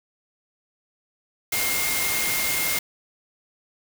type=tone in noise; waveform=sine; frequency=2126 Hz; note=C7; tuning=27 cents sharp; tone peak=-28 dBFS; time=1.52-2.79 s; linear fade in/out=5 ms; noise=white; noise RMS=-25 dBFS; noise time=1.52-2.79 s; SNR=-6 dB; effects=none